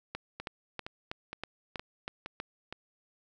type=two click trains; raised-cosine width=0.3 ms; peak=-20 / -23 dBFS; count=8 / 6; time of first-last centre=0.15-2.401 / 0.4-2.726 s; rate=3.11 / 2.15 Hz; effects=none